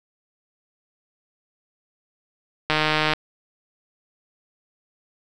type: click train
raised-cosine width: 0.3 ms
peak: -4 dBFS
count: 68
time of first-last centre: 2.7-3.135 s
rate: 154 Hz
effects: none